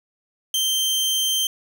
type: tone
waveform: sawtooth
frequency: 3136 Hz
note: G7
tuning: in tune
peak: -16 dBFS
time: 0.54-1.47 s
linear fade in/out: 2 ms
effects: none